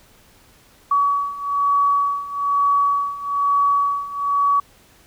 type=beating tone pair; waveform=sine; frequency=1133 / 1134.1 Hz; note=C#6 / C#6; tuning=+37 / +39 cents; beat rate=1.1 Hz; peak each=-21 / -18 dBFS; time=0.91-4.6 s; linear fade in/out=5 ms; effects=pink hiss -52 dBFS RMS until 5.06 s